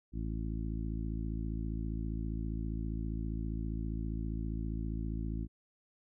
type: harmonic tone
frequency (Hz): 55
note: A1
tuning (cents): 0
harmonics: 1 / 2 / 3 / 4 / 5 / 6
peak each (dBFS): -36 / -41 / -43 / -44 / -45 / -48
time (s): 0.12-5.48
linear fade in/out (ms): 50
effects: none